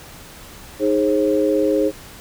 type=chord; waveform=sine; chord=Ab major; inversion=second; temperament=equal with one note detuned; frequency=311.1 / 415.3 / 535.5 Hz; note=Eb4 / Ab4 / C5; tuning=0 / 0 / +40 cents; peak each=-19 dBFS; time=0.79-1.92 s; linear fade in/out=50 ms; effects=pink hiss -40 dBFS RMS until 2.2 s